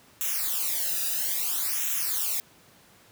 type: noise with flanger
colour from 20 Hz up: blue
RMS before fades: -28 dBFS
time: 0.21-2.4 s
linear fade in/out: 0 ms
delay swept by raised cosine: 0.21 to 0.93 ms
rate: 0.6 Hz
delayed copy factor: -1
effects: pink hiss -56 dBFS RMS until 3.11 s + high-pass 100 Hz 12 dB/octave